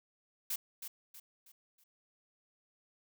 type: noise with echo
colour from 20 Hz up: blue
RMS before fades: -36 dBFS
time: 0.5-0.56 s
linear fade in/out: 5 ms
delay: 320 ms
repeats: 4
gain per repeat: -8 dB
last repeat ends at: 1.84 s
effects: none